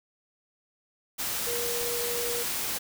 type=tone in noise; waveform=sine; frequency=477.1 Hz; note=A#4; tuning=40 cents sharp; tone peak=-32 dBFS; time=1.46-2.44 s; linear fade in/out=20 ms; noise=white; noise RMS=-31 dBFS; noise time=1.18-2.79 s; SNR=-4 dB; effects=none